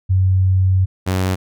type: tone pair in turn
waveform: sine / sawtooth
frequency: 93.9 / 93.37 Hz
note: F#2 / F#2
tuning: +26 / +16 cents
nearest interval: unison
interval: 10 cents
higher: first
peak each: -11 / -12 dBFS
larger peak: first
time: 0.09-0.86 / 1.06-1.36 s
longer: first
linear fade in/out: 20 ms
effects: none

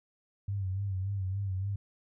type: tone with vibrato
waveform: sine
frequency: 96.8 Hz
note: G2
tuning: 21 cents flat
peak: -30 dBFS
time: 0.48-1.76 s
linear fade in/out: 5 ms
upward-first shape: sine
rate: 3.5 Hz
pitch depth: 68 cents each way
effects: none

